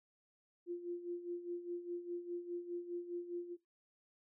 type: tone with tremolo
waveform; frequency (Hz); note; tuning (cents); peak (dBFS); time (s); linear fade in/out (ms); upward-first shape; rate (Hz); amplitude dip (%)
sine; 349.2; F4; 0; -37; 0.66-3.57; 50; sine; 4.9; 70
effects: noise-tail reverb RT60 0.2 s tail -18 dB re dry